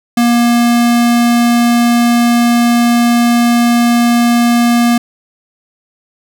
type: tone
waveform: square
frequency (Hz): 237.6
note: A#3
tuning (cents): +33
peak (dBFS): -8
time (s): 0.17-4.98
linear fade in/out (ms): 5
effects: none